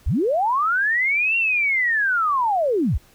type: linear two-way sweep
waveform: sine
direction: up then down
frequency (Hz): 31.26 to 2760 to 31.26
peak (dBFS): -17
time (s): 0.06-2.98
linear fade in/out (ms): 10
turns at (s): 1.37
effects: pink hiss -54 dBFS RMS until 3.14 s